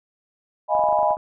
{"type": "chord", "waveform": "sine", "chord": "F half-diminished seventh", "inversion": "third", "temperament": "equal with one note detuned", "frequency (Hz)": [622.3, 690.8, 830.6, 987.8], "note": ["Eb5", "F5", "Ab5", "Cb6"], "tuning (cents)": [0, -19, 0, 0], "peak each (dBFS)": [-21, -24, -21, -23], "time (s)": [0.68, 1.17], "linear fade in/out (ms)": 50}
{"type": "clicks", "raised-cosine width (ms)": 1, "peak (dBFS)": -24, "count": 9, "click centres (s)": [0.751, 0.793, 0.838, 0.888, 0.927, 0.99, 1.03, 1.108, 1.169]}
{"effects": []}